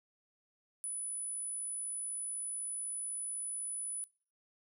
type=tone; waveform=sine; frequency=9956 Hz; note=D#9; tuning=in tune; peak=-36 dBFS; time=0.84-4.04 s; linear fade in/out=0 ms; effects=noise-tail reverb RT60 0.4 s tail -22 dB re dry